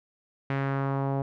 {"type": "tone with low-pass filter sweep", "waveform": "sawtooth", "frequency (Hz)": 137.1, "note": "C#3", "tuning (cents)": -19, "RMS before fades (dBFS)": -28, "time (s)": [0.5, 1.22], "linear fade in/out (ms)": 2, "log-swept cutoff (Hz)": [2100, 740], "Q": 1.8, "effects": []}